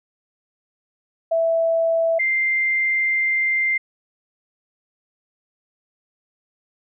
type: tone pair in turn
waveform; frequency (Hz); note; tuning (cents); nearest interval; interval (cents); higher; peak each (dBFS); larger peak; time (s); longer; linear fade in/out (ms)
sine; 659.3 / 2093; E5 / C7; 0 / 0; octave + minor sixth; 2000; second; -16 / -17; first; 1.31-2.19 / 2.19-3.78; second; 10
effects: none